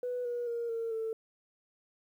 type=tone with pitch steps; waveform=sine; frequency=493.9 / 481.5 / 469.4 / 457.6 / 446.2 Hz; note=B4 / B4 / A#4 / A#4 / A4; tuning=0 / -44 / +12 / -32 / +24 cents; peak=-31 dBFS; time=0.03-1.13 s; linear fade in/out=2 ms; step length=220 ms; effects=tanh soft clip ceiling -28 dBFS + 11-bit